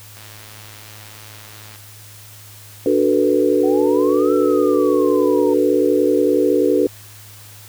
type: click train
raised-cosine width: 0.2 ms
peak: -23 dBFS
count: 171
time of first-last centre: 0.17-1.759 s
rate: 107 Hz
type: chord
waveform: sine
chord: B minor seventh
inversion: first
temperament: equal with one note detuned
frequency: 293.7 / 370 / 440 / 491.3 Hz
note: D4 / F#4 / A4 / B4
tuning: 0 / 0 / 0 / -9 cents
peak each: -18 dBFS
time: 2.86-6.87 s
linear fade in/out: 2 ms
type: exponential two-way sweep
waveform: sine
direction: up then down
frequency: 735 to 1349 to 915 Hz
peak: -27 dBFS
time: 3.63-5.54 s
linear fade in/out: 10 ms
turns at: 4.34 s
effects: added 104 Hz sine -42 dBFS peak until 7.68 s + white hiss -42 dBFS RMS until 7.68 s